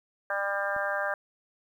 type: harmonic tone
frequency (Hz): 199.4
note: G3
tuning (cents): +30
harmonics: 3 / 4 / 5 / 6 / 7 / 8 / 9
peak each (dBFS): -32 / -36 / -40 / -36 / -40 / -31 / -41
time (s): 0.3-1.14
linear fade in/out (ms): 2
type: click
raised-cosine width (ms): 3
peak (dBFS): -35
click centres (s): 0.764
effects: 10-bit